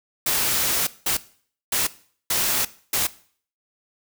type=noise bursts at uneven times; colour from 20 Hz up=white; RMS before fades=-22 dBFS; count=5; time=0.26-0.87 / 1.06-1.17 / 1.72-1.87 / 2.3-2.65 / 2.93-3.07 s; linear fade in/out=5 ms; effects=noise-tail reverb RT60 0.5 s tail -18 dB re dry